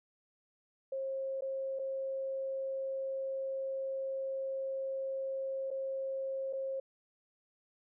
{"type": "tone with dropouts", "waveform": "sine", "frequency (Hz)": 536, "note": "C5", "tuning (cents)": 42, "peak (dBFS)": -34, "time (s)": [0.92, 6.8], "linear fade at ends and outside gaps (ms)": 5, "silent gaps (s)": [[1.409, 1.42], [1.79, 1.794], [5.705, 5.711], [6.528, 6.532]], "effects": []}